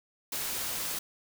white noise, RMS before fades -34 dBFS, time 0.32-0.99 s, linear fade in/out 5 ms, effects none

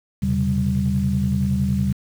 sine tone cluster, 81 / 128.1 / 138.8 / 194.7 Hz, E2 / C3 / C#3 / G3, -30 / -36 / +3 / -12 cents, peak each -24 / -25 / -24 / -20 dBFS, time 0.22-1.93 s, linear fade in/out 10 ms, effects tanh soft clip ceiling -8 dBFS + 7-bit

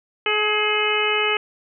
harmonic tone with a mistuned harmonic, 424.4 Hz, G#4, 38 cents sharp, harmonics 1 / 2 / 3 / 4 / 5 / 6 / 7, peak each -24 / -29 / -26 / -30 / -25 / -24 / -25 dBFS, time 0.26-1.37 s, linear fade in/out 2 ms, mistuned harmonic 4, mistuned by -34 cents, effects none

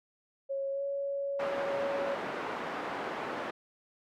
sine tone with pitch glide, 548 to 558.2 Hz, C#5 to C#5, -20 to +12 cents, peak -31 dBFS, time 0.49-2.16 s, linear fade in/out 20 ms, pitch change +32 cents, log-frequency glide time 0.71-0.83 s
pink band-pass noise, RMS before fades -37 dBFS, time 1.39-3.51 s, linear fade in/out 10 ms, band 370 to 1600 Hz, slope 12 dB/octave
effects none

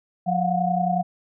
sine tone cluster, 179.2 / 702 / 733 Hz, F3 / F5 / F#5, +45 / +9 / -16 cents, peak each -24 dBFS, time 0.26-1.03 s, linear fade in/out 20 ms, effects none

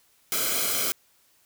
white noise with comb filter, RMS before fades -26 dBFS, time 0.32-0.92 s, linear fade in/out 0 ms, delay 1.1 ms, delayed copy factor -0.85, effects white hiss -63 dBFS RMS until 1.45 s

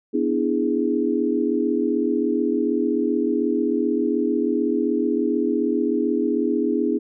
sine chord, E dominant seventh, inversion second, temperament equal, 246.9 / 293.7 / 329.6 / 415.3 Hz, B3 / D4 / E4 / G#4, 0 / 0 / 0 / 0 cents, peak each -24 dBFS, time 0.13-6.99 s, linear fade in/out 20 ms, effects none

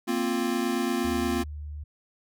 square chord, Bb suspended second, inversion none, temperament equal, 233.1 / 261.6 / 349.2 Hz, Bb3 / C4 / F4, 0 / 0 / 0 cents, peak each -30 dBFS, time 0.07-1.44 s, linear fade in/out 20 ms
sine tone with pitch glide, 75.8 to 74.24 Hz, D#2 to D2, -45 to +19 cents, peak -34 dBFS, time 1.04-1.84 s, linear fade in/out 10 ms, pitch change -36 cents, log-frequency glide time 1.2-1.55 s
effects none

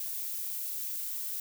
violet noise, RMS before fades -36 dBFS, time 0-1.4 s, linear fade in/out 2 ms, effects none

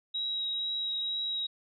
sine tone with vibrato, 3836 Hz, A#7, 49 cents sharp, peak -30 dBFS, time 0.14-1.47 s, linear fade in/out 10 ms, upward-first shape triangle, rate 2.1 Hz, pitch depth 11 cents each way, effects none

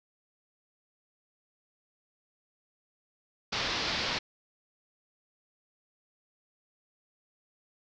white low-pass noise, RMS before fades -32 dBFS, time 3.52-4.19 s, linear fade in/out 10 ms, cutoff 5200 Hz, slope 48 dB/octave, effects none

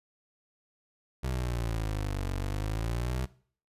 25% pulse exponential two-way sweep, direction down then up, 65.41 to 46.33 to 65.41 Hz, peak -26 dBFS, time 1.23-3.26 s, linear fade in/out 10 ms, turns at 2.32 s, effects noise-tail reverb RT60 0.5 s tail -20 dB re dry + resampled to 32000 Hz

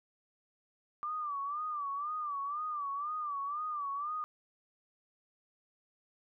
sine tone with vibrato, 1174.7 Hz, D6, in tune, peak -34 dBFS, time 1.03-4.24 s, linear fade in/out 0 ms, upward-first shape sine, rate 2 Hz, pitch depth 100 cents each way, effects none

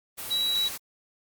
sine tone in noise, 3900 Hz, B7, 23 cents flat, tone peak -23 dBFS, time 0.3-0.69 s, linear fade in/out 20 ms, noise white, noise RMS -36 dBFS, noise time 0.17-0.78 s, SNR +10 dB, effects Opus 32 kbps

